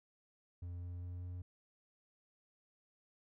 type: tone with pitch steps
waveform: triangle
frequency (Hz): 87.7 / 88.26 / 88.82 / 89.39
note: F2 / F2 / F2 / F2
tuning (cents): +8 / +19 / +30 / +41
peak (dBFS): -40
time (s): 0.62-1.42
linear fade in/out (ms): 5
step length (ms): 200
effects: none